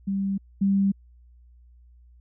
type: tone pair in turn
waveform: sine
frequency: 196 / 196.7 Hz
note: G3 / G3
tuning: 0 / +6 cents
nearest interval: unison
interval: 6 cents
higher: second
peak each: -23 / -18 dBFS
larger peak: second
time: 0.07-0.38 / 0.61-0.92 s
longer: neither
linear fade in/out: 10 ms
effects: added 60 Hz sine -50 dBFS peak until 2.2 s